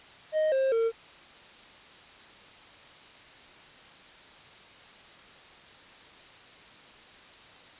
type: tone with pitch steps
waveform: triangle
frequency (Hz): 622.3 / 532.4 / 455.6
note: D#5 / C5 / A#4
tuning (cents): 0 / +30 / -40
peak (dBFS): -21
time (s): 0.32-0.92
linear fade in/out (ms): 50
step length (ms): 200
effects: white hiss -51 dBFS RMS until 7.79 s + resampled to 8000 Hz